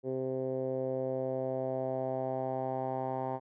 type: tone with low-pass filter sweep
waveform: 10% pulse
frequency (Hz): 130.81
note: C3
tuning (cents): 0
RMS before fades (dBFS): -34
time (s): 0.03-3.4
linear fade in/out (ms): 50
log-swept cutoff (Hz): 440 to 900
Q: 3.4
effects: none